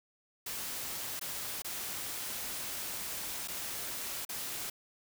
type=noise with dropouts; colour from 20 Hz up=white; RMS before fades=-39 dBFS; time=0.46-4.7 s; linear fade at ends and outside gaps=5 ms; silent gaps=1.195-1.212 / 1.621-1.645 / 3.476-3.482 / 4.251-4.291 s; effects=none